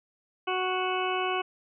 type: harmonic tone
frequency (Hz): 370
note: F#4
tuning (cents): 0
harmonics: 1 / 2 / 3 / 4 / 6 / 7 / 8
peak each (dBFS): -31 / -32 / -32 / -37 / -39 / -36 / -37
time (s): 0.47-1.42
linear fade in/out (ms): 10
effects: none